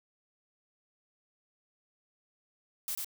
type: noise with echo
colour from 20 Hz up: blue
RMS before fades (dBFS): -35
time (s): 2.88-2.95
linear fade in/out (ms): 0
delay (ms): 95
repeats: 1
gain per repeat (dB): -2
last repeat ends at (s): 3.045
effects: none